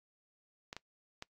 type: clicks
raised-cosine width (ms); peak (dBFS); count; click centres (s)
0.2; -25; 3; 0.729 / 0.766 / 1.224
effects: noise-tail reverb RT60 0.1 s tail -22 dB re dry + AAC 64 kbps